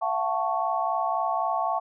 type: chord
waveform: sine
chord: F# minor seventh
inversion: third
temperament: equal with one note detuned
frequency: 676.2 / 740 / 880 / 1108.7 Hz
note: E5 / F#5 / A5 / C#6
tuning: +44 / 0 / 0 / 0 cents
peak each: -29 dBFS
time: 0.01-1.8 s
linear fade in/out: 20 ms
effects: none